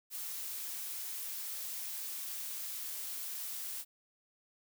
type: noise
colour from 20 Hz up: blue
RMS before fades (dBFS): -41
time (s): 0.1-3.85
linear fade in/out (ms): 50
effects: none